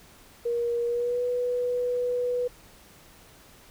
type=tone with pitch glide; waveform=sine; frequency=473.6 to 491.7 Hz; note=A#4 to B4; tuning=+27 to -8 cents; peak=-24 dBFS; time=0.45-2.48 s; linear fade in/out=10 ms; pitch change=+65 cents; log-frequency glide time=0.86-1.23 s; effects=pink hiss -53 dBFS RMS until 3.7 s